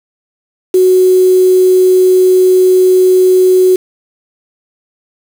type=tone with quantisation; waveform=sine; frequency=370 Hz; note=F#4; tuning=in tune; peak=-4 dBFS; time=0.74-3.76 s; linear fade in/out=5 ms; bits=4; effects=none